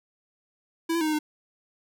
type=tone with pitch steps; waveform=square; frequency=329.6 / 337.1 / 312 / 308.6 / 303.2 Hz; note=E4 / E4 / D#4 / D#4 / D#4; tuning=0 / +39 / +5 / -14 / -45 cents; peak=-24 dBFS; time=0.89-1.19 s; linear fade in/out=10 ms; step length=60 ms; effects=none